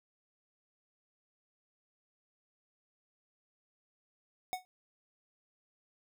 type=tone with exponential decay; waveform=square; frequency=738 Hz; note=F#5; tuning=5 cents flat; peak=-30 dBFS; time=4.53-4.65 s; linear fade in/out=0 ms; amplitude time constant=25 ms; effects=none